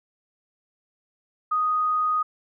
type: tone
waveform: sine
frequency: 1244.5 Hz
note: D#6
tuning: in tune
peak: -20 dBFS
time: 1.51-2.23 s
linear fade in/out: 10 ms
effects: none